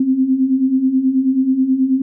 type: beating tone pair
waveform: sine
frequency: 255.6 / 264.9 Hz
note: C4 / C4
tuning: -40 / +22 cents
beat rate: 9.3 Hz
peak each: -19 / -13 dBFS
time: 0-2.02 s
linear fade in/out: 5 ms
effects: none